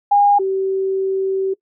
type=tone pair in turn; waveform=sine; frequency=814 / 384.2 Hz; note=G#5 / G4; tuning=-35 / -35 cents; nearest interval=octave + minor second; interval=1300 cents; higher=first; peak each=-9 / -16 dBFS; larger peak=first; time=0.11-0.39 / 0.39-1.54 s; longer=second; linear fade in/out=10 ms; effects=noise-tail reverb RT60 0.1 s tail -21 dB re dry